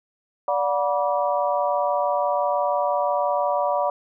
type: harmonic tone with a mistuned harmonic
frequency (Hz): 193.6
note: G3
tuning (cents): -21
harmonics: 3 / 4 / 5 / 6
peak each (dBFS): -23 / -25 / -25 / -29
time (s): 0.48-3.9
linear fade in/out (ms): 2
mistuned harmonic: 4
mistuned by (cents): -110
effects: none